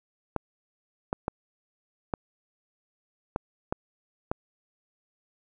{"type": "clicks", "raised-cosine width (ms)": 1, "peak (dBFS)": -13, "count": 7, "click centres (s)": [0.363, 1.129, 1.281, 2.138, 3.361, 3.725, 4.315], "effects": []}